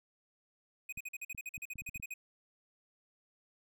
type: tone bursts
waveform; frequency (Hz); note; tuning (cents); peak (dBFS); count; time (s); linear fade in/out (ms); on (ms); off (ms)
square; 2501; D#7; +8; -40; 16; 0.89-2.14; 5; 35; 46
type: clicks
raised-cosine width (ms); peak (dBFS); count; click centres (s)
5; -39; 8; 0.975 / 1.348 / 1.578 / 1.757 / 1.819 / 1.891 / 1.959 / 1.999
effects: none